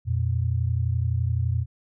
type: tone pair together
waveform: sine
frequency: 87.31 / 119.08 Hz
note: F2 / A#2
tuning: 0 / +37 cents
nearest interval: perfect fourth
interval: 537 cents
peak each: -24 dBFS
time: 0.05-1.66 s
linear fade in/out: 50 ms
effects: none